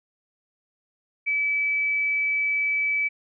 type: tone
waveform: sine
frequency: 2299 Hz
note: D7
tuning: 37 cents flat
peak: -21 dBFS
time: 1.26-3.09 s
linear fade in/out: 20 ms
effects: none